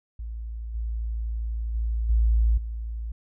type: tone with level steps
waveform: sine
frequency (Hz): 56.2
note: A1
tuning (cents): +37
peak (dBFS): -31 / -26 / -23 / -17 / -29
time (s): 0.19-3.12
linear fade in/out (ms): 5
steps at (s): 0.74 / 1.74 / 2.09 / 2.57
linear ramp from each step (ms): 10
effects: none